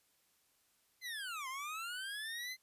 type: linear two-way sweep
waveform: 25% pulse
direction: down then up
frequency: 2076 to 1019 to 2076 Hz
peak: -37 dBFS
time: 1.01-2.57 s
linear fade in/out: 50 ms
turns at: 1.48 s
effects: white hiss -74 dBFS RMS until 2.62 s + resampled to 32000 Hz